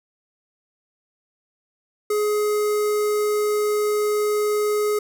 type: tone with notch filter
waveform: square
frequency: 419.8 Hz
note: G#4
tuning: 19 cents sharp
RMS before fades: -21 dBFS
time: 2.1-4.99 s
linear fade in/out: 5 ms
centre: 3100 Hz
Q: 0.94
effects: none